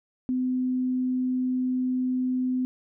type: tone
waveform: sine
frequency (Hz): 254.5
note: C4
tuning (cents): -48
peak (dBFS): -23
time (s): 0.29-2.65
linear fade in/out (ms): 0
effects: none